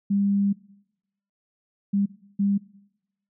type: tone bursts at uneven times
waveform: sine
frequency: 200 Hz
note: G3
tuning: 35 cents sharp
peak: -19 dBFS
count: 3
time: 0.1-0.53 / 1.93-2.06 / 2.39-2.58 s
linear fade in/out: 10 ms
effects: noise-tail reverb RT60 0.9 s tail -21 dB re dry